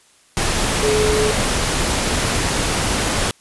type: tone in noise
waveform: sine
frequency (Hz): 426.3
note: G#4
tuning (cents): +45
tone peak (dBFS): -16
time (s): 0.83-1.31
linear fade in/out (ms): 0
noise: pink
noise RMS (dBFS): -19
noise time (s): 0.37-3.31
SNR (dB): 0
effects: white hiss -53 dBFS RMS until 3.4 s + resampled to 24000 Hz